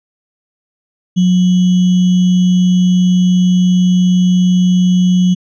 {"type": "tone with sample-and-hold", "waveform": "sine", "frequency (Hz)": 181.4, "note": "F#3", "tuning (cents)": -34, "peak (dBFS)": -7, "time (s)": [1.16, 5.35], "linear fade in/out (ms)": 20, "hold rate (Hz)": 3150, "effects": ["resampled to 16000 Hz"]}